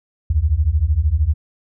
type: beating tone pair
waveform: sine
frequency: 69.3 / 82.3 Hz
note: C#2 / E2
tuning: 0 / -2 cents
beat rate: 13 Hz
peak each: -17 / -16 dBFS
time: 0.3-1.34 s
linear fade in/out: 5 ms
effects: none